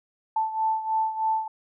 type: beating tone pair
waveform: sine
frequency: 880 / 883.2 Hz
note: A5 / A5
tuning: 0 / +6 cents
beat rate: 3.2 Hz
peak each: -24 / -29 dBFS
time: 0.36-1.48 s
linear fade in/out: 5 ms
effects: none